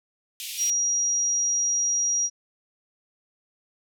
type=band-pass noise; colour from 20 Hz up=pink; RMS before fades=-35 dBFS; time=0.4-0.7 s; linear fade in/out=0 ms; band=2400 to 16000 Hz; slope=48 dB/octave
type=tone; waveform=sine; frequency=5730 Hz; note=F8; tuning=44 cents sharp; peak=-21 dBFS; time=0.57-2.3 s; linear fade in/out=50 ms
effects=none